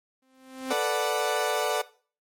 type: tone with exponential growth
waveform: sawtooth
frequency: 261.6 Hz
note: C4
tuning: in tune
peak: -24 dBFS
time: 0.22-0.73 s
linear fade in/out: 5 ms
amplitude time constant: 110 ms
type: chord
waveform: 30% pulse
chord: B minor seventh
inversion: third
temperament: equal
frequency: 440 / 493.9 / 587.3 / 740 Hz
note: A4 / B4 / D5 / F#5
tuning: 0 / 0 / 0 / 0 cents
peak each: -27 / -29 / -26 / -27 dBFS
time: 0.7-1.82 s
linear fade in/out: 10 ms
effects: noise-tail reverb RT60 0.4 s tail -18 dB re dry + MP3 64 kbps